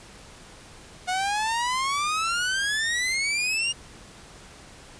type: exponential sweep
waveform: sawtooth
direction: up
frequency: 721 to 2863 Hz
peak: -20 dBFS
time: 1.07-3.73 s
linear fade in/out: 20 ms
effects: pink hiss -47 dBFS RMS until 4.99 s + resampled to 22050 Hz